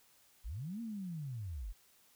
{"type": "linear two-way sweep", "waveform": "sine", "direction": "up then down", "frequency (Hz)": [37.76, 236.5, 37.76], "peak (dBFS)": -39, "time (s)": [0.44, 1.73], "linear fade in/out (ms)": 20, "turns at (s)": 0.81, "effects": ["white hiss -67 dBFS RMS until 2.15 s"]}